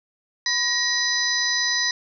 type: harmonic tone with a mistuned harmonic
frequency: 997 Hz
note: B5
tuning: 16 cents sharp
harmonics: 1 / 2 / 4 / 5 / 6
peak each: -35 / -24 / -26 / -25 / -28 dBFS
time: 0.46-1.91 s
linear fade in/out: 2 ms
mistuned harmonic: 2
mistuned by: -90 cents
effects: none